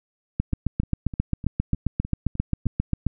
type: two click trains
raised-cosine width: 5 ms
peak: -21 / -9 dBFS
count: 8 / 21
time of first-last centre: 0.53-2.658 / 0.4-3.067 s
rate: 3.29 / 7.5 Hz
effects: none